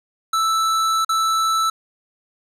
square tone with dropouts, 1318.5 Hz, E6, in tune, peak -17 dBFS, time 0.33-1.7 s, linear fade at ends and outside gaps 5 ms, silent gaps 1.048-1.091 s, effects low-pass 10000 Hz 12 dB/octave + 8-bit

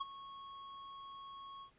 square tone with ADSR envelope, 1100 Hz, C#6, 14 cents flat, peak -35 dBFS, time 0-1.71 s, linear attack 12 ms, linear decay 23 ms, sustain -14 dB, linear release 91 ms, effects pink hiss -70 dBFS RMS until 1.78 s + resampled to 8000 Hz

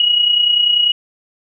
sine tone with amplitude modulation, 2903 Hz, F#7, 34 cents flat, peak -8 dBFS, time 0-0.92 s, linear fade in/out 2 ms, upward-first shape sine, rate 30.2 Hz, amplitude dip 55%, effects none

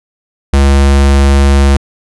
square tone, 69.3 Hz, C#2, in tune, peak -5 dBFS, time 0.53-1.77 s, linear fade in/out 5 ms, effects resampled to 24000 Hz

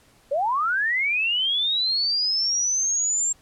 sine linear sweep, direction up, 523 to 7459 Hz, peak -20 dBFS, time 0.31-3.33 s, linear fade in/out 10 ms, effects pink hiss -57 dBFS RMS until 3.41 s + low-pass 12000 Hz 12 dB/octave

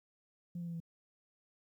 sine tone with pitch steps, 173.8 / 171.31 / 168.85 / 166.43 Hz, F3 / F3 / E3 / E3, -8 / -33 / +42 / +17 cents, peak -37 dBFS, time 0.55-0.802 s, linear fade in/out 5 ms, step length 63 ms, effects tanh soft clip ceiling -35 dBFS + 12-bit

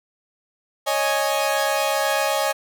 sawtooth chord, C# suspended second, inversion none, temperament equal, 554.4 / 622.3 / 830.6 Hz, C#5 / D#5 / G#5, 0 / 0 / 0 cents, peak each -20 dBFS, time 0.86-2.53 s, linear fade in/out 20 ms, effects none

